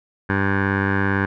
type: tone with low-pass filter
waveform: 15% pulse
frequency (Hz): 98.1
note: G2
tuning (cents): +2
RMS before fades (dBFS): -20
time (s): 0.29-1.26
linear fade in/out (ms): 10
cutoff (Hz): 1600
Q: 4.9
effects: none